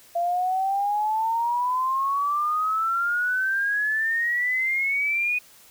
sine exponential sweep, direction up, 682 to 2489 Hz, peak -21 dBFS, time 0.15-5.39 s, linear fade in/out 10 ms, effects white hiss -52 dBFS RMS until 5.7 s

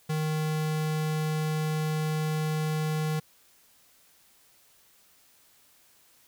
square tone, 155.2 Hz, D#3, 4 cents flat, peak -27 dBFS, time 0.09-3.2 s, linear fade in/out 10 ms, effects white hiss -61 dBFS RMS until 6.27 s

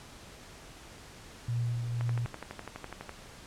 sine tone with tremolo, 118.9 Hz, A#2, 35 cents sharp, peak -27 dBFS, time 1.48-2.26 s, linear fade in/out 5 ms, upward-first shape triangle, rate 2 Hz, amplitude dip 45%
click train, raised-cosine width 0.5 ms, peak -24 dBFS, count 14, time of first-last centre 2.01-3.093 s, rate 12 Hz
effects pink hiss -50 dBFS RMS until 3.46 s + low-pass 9000 Hz 12 dB/octave

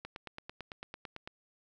click train, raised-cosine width 0.3 ms, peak -26 dBFS, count 12, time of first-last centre 0.05-1.275 s, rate 8.98 Hz, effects none

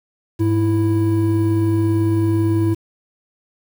triangle tone pair together, 103.83 / 329.6 Hz, G#2 / E4, 0 / 0 cents, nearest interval octave + minor sixth, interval 2000 cents, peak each -15 dBFS, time 0.39-2.75 s, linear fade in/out 20 ms, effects 7-bit

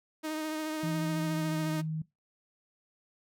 sawtooth tone with vibrato, 311.1 Hz, D#4, in tune, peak -29 dBFS, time 0.23-1.82 s, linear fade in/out 20 ms, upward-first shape triangle, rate 14 Hz, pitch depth 26 cents each way
sine tone with pitch glide, 164.81 to 157.64 Hz, E3 to D#3, 0 to +23 cents, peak -31 dBFS, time 0.83-2.02 s, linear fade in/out 5 ms, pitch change -77 cents, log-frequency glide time 1.25-1.88 s
effects noise-tail reverb RT60 0.2 s tail -20 dB re dry

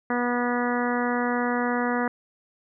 harmonic tone, 243.4 Hz, B3, 25 cents flat, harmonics 1 / 2 / 3 / 4 / 5 / 6 / 7 / 8, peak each -26 / -29 / -31 / -32 / -33 / -34 / -34 / -35 dBFS, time 0.1-2.08 s, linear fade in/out 2 ms, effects none

